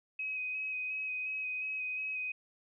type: tone with vibrato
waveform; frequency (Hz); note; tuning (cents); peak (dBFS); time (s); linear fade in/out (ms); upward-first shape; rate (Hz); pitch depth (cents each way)
sine; 2528; D#7; +27; -34; 0.19-2.32; 5; square; 2.8; 14
effects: none